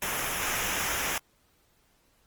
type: noise with comb filter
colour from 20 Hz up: pink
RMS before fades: -30 dBFS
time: 0.02-1.18 s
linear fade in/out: 2 ms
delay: 0.23 ms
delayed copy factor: -0.7
effects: pink hiss -67 dBFS RMS until 2.26 s + Opus 24 kbps